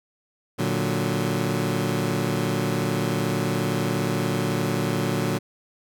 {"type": "chord", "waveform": "20% pulse", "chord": "Bb augmented", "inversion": "none", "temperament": "equal with one note detuned", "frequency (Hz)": [116.54, 147.77, 185], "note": ["Bb2", "D3", "F#3"], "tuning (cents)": [0, 11, 0], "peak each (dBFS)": -22, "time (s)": [0.58, 5.39], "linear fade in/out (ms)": 20, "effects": []}